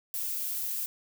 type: noise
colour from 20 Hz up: violet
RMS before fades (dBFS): -33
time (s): 0.14-0.86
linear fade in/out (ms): 0
effects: none